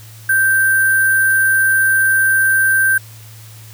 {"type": "tone with sample-and-hold", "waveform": "sine", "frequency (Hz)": 1565, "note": "G6", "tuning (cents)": -3, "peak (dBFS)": -10, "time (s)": [0.29, 2.98], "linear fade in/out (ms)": 5, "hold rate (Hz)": 11025, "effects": ["added 110 Hz sine -36 dBFS peak until 3.73 s", "white hiss -42 dBFS RMS until 3.73 s"]}